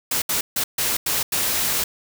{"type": "noise bursts at uneven times", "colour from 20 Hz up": "white", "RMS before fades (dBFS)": -22, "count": 6, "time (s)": [[0.11, 0.22], [0.29, 0.41], [0.56, 0.64], [0.78, 0.97], [1.06, 1.23], [1.32, 1.84]], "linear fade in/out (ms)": 5, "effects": []}